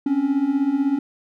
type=beating tone pair; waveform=triangle; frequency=265.7 / 281.7 Hz; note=C4 / C#4; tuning=+27 / +28 cents; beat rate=16 Hz; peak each=-21 / -17 dBFS; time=0.06-0.99 s; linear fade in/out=5 ms; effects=none